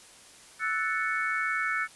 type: chord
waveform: sine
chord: F# minor seventh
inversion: third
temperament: equal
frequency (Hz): 1318.5 / 1480 / 1760 / 2217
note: E6 / F#6 / A6 / C#7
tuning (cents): 0 / 0 / 0 / 0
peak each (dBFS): -32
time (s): 0.59-1.88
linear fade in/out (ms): 50
effects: white hiss -52 dBFS RMS until 1.95 s + resampled to 24000 Hz